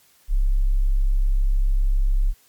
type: tone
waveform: sine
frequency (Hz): 33.65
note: C1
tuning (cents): +49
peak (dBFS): -15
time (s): 0.28-2.34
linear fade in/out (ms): 50
effects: white hiss -57 dBFS RMS until 2.48 s + MP3 96 kbps